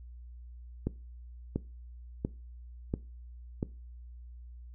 click train, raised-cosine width 3 ms, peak -17 dBFS, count 5, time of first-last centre 0.87-3.629 s, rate 1.45 Hz, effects noise-tail reverb RT60 0.3 s tail -20 dB re dry + added 60 Hz sine -45 dBFS peak until 4.74 s

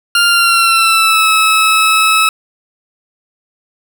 20% pulse tone with pitch glide, 1398 to 1296.9 Hz, F6 to E6, +1 to -29 cents, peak -3 dBFS, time 0.15-2.29 s, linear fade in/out 2 ms, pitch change -130 cents, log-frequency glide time 0.27-1.28 s, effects none

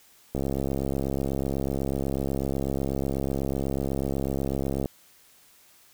click train, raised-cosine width 2 ms, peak -15 dBFS, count 308, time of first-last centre 0.35-4.858 s, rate 68.1 Hz, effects white hiss -57 dBFS RMS until 5.93 s

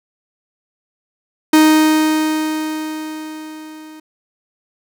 45% pulse tone with level ramp, 311.1 Hz, D#4, in tune, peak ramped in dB -6 to -35 dBFS, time 1.53-4 s, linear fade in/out 5 ms, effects none

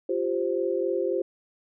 sine chord, F suspended second, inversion none, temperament just, 349.2 / 392.9 / 523.8 Hz, F4 / G4 / C5, 0 / +4 / +2 cents, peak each -28 dBFS, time 0.09-1.22 s, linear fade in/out 5 ms, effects none

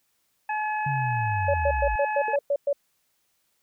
harmonic tone, 853 Hz, G#5, 46 cents sharp, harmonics 1 / 2 / 3, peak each -26 / -32 / -36 dBFS, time 0.49-2.36 s, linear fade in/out 5 ms
sine linear sweep, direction down, 142.8 to 51 Hz, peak -26 dBFS, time 0.86-1.96 s, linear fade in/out 5 ms
sine tone bursts, 568 Hz, C#5, 42 cents sharp, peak -20 dBFS, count 8, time 1.48-2.73 s, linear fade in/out 5 ms, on 60 ms, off 110 ms
sine tone with exponential decay, 456.3 Hz, A#4, 37 cents flat, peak -26 dBFS, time 2.28-2.41 s, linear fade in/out 2 ms, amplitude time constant 28 ms
effects white hiss -71 dBFS RMS until 3.62 s

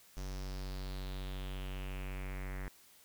square tone with low-pass filter sweep, 47.24 Hz, F#1, 37 cents sharp, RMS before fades -41 dBFS, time 0.17-2.68 s, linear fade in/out 0 ms, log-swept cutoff 6100 to 1900 Hz, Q 4.1, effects white hiss -62 dBFS RMS until 3.04 s

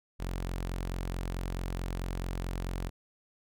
sawtooth tone, 44.59 Hz, F1, 37 cents sharp, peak -29 dBFS, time 0.19-2.9 s, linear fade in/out 20 ms, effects none

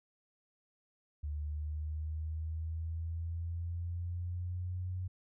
sine linear sweep, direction up, 73.8 to 92 Hz, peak -35 dBFS, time 1.23-5.08 s, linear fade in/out 10 ms, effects none

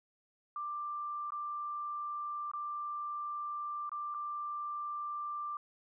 sine tone with dropouts, 1182 Hz, D6, 11 cents sharp, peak -36 dBFS, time 0.56-5.57 s, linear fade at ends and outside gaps 2 ms, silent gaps 1.305-1.32 / 2.515-2.535 / 3.894-3.917 / 4.142-4.146 s, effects none

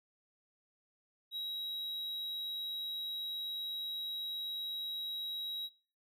triangle tone, 3847 Hz, B7, 46 cents flat, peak -35 dBFS, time 1.31-5.7 s, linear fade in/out 50 ms, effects noise-tail reverb RT60 0.5 s tail -25 dB re dry

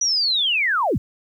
sine linear sweep, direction down, 5930 to 50.1 Hz, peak -17 dBFS, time 0.01-0.98 s, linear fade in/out 5 ms, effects 9-bit

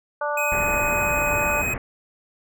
harmonic tone, 293.7 Hz, D4, in tune, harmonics 2 / 3 / 4 / 5, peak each -26 / -28 / -29 / -30 dBFS, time 0.21-1.62 s, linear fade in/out 5 ms
square tone, 2518 Hz, D#7, 20 cents sharp, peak -24 dBFS, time 0.37-1.74 s, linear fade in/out 5 ms
pink low-pass noise, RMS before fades -29 dBFS, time 0.52-1.78 s, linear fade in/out 2 ms, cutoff 2300 Hz, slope 48 dB/octave
effects none

